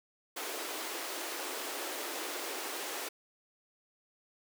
pink high-pass noise, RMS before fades -39 dBFS, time 0.36-3.09 s, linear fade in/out 10 ms, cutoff 300 Hz, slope 48 dB/octave, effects none

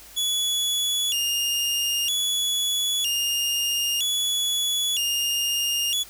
sawtooth tone with vibrato, 3100 Hz, G7, 20 cents flat, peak -19 dBFS, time 0.16-6.04 s, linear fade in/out 20 ms, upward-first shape square, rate 0.52 Hz, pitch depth 160 cents each way, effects added 50 Hz sine -54 dBFS peak until 6.09 s + white hiss -46 dBFS RMS until 6.09 s

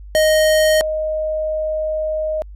square / sine tone pair in turn, 622.3 / 622.3 Hz, D#5 / D#5, 0 / 0 cents, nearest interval unison, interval 0 cents, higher neither, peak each -12 / -18 dBFS, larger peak first, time 0.15-0.81 / 0.81-2.42 s, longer second, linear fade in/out 0 ms, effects added 50 Hz sine -33 dBFS peak until 2.55 s + resampled to 32000 Hz

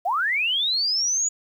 sine linear sweep, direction up, 645 to 6920 Hz, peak -20 dBFS, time 0.05-1.29 s, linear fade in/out 10 ms, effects 9-bit

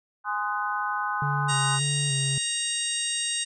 sine chord, Ab dominant seventh, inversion none, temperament just, 830.6 / 1038.3 / 1245.9 / 1495.1 Hz, Ab5 / C6 / Eb6 / Gb6, 0 / -14 / +2 / +18 cents, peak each -31 dBFS, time 0.24-1.8 s, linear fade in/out 50 ms
triangle tone with vibrato, 140 Hz, C#3, 18 cents sharp, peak -24 dBFS, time 1.22-2.38 s, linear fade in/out 2 ms, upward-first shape square, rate 1.7 Hz, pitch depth 42 cents each way
harmonic tone, 938 Hz, A#5, 11 cents sharp, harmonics 2 / 3 / 4 / 5 / 6 / 7 / 8 / 9, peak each -37 / -33 / -32 / -40 / -38 / -39 / -40 / -29 dBFS, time 1.48-3.45 s, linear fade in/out 20 ms
effects none

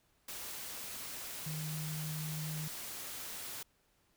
sine tone in noise, 155 Hz, D#3, 6 cents flat, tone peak -38 dBFS, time 1.46-2.68 s, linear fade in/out 5 ms, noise white, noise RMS -44 dBFS, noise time 0.28-3.63 s, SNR +3 dB, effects pink hiss -73 dBFS RMS until 4.16 s

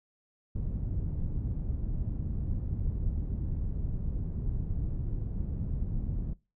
pink low-pass noise, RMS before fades -32 dBFS, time 0.55-6.34 s, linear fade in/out 10 ms, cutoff 140 Hz, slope 12 dB/octave, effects noise-tail reverb RT60 0.3 s tail -23 dB re dry

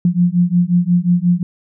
sine beating tone pair, 173.3 / 178.9 Hz, F3 / F3, -13 / +42 cents, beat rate 5.6 Hz, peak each -14 dBFS, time 0.05-1.43 s, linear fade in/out 2 ms, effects none

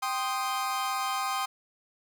40% pulse chord, C minor, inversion second, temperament equal, 784 / 1046.5 / 1244.5 Hz, G5 / C6 / Eb6, 0 / 0 / 0 cents, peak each -32 dBFS, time 0.02-1.46 s, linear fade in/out 10 ms, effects none

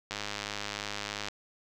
click train, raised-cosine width 0.2 ms, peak -17 dBFS, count 122, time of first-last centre 0.11-1.285 s, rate 103 Hz, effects none

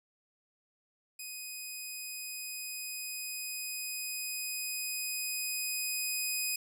10% pulse tone with level ramp, 2500 Hz, D#7, 8 cents sharp, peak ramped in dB -32 to -22 dBFS, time 1.19-6.56 s, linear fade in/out 5 ms, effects none

